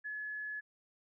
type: tone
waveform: sine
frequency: 1705 Hz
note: G#6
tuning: 45 cents sharp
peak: -38 dBFS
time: 0.04-0.61 s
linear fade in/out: 20 ms
effects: none